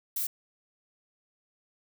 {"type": "noise", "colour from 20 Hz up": "violet", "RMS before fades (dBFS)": -31, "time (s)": [0.16, 0.27], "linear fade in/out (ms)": 5, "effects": []}